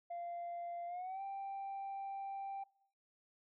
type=tone with pitch glide; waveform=sine; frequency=692 to 785.8 Hz; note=F5 to G5; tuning=-16 to +4 cents; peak=-39 dBFS; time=0.1-2.64 s; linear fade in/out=10 ms; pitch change=+220 cents; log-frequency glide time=0.87-1.22 s; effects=noise-tail reverb RT60 0.6 s tail -22 dB re dry + tanh soft clip ceiling -39 dBFS